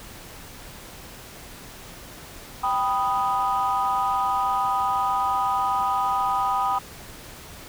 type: chord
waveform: sine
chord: G augmented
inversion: none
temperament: equal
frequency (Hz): 784 / 987.8 / 1244.5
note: G5 / B5 / D#6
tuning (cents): 0 / 0 / 0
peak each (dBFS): -24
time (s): 2.63-6.79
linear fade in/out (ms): 10
effects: tanh soft clip ceiling -14 dBFS + pink hiss -42 dBFS RMS until 7.68 s